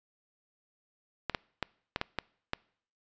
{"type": "clicks", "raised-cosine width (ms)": 0.3, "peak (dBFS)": -14, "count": 7, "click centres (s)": [1.297, 1.348, 1.627, 1.961, 2.014, 2.187, 2.534], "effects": ["noise-tail reverb RT60 0.6 s tail -25 dB re dry", "resampled to 16000 Hz"]}